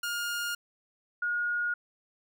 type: tone pair in turn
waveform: sawtooth / sine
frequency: 1417 / 1436.8 Hz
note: F6 / F6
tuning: +25 / +49 cents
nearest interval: unison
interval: 24 cents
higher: second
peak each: -27 dBFS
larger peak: neither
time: 0.03-0.55 / 1.22-1.74 s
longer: neither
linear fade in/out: 5 ms
effects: none